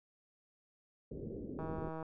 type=low-pass noise; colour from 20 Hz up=white; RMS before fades=-44 dBFS; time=1.11-1.89 s; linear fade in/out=5 ms; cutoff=480 Hz; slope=48 dB/octave
type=click train; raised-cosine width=1 ms; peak=-30 dBFS; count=71; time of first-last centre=1.59-2.027 s; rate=160 Hz
effects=none